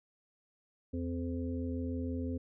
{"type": "harmonic tone with a mistuned harmonic", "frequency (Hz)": 85.9, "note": "F2", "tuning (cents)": -28, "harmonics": [1, 3, 5, 6], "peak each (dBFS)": [-37, -36, -45, -46], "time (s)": [0.93, 2.38], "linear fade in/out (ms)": 10, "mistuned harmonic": 1, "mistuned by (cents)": -51, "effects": []}